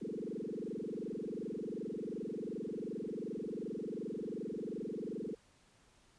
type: tone with frequency modulation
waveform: sine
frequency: 329.6 Hz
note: E4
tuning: in tune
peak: -38 dBFS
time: 0.01-5.35 s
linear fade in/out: 10 ms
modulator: 22.7 Hz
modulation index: 6.3
effects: pink hiss -67 dBFS RMS until 6.18 s + resampled to 22050 Hz